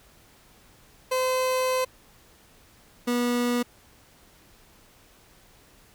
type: tone pair in turn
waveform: 30% pulse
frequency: 514 / 242.6 Hz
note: C5 / B3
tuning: -31 / -31 cents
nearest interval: octave + minor second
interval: 1300 cents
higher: first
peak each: -20 dBFS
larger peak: neither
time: 1.11-1.85 / 3.07-3.63 s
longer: first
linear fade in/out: 10 ms
effects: pink hiss -56 dBFS RMS until 5.94 s